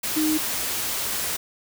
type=tone in noise; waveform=sine; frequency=310 Hz; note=D#4; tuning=6 cents flat; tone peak=-20 dBFS; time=0.16-0.38 s; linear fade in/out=10 ms; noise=white; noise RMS=-27 dBFS; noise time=0.03-1.37 s; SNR=+4 dB; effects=none